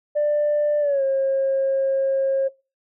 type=tone with pitch glide; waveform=sine; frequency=592 to 539.7 Hz; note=D5 to C#5; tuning=+14 to -46 cents; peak=-16 dBFS; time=0.15-2.49 s; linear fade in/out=20 ms; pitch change=-160 cents; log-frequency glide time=0.8-1.03 s; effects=noise-tail reverb RT60 0.3 s tail -24 dB re dry + tanh soft clip ceiling -14 dBFS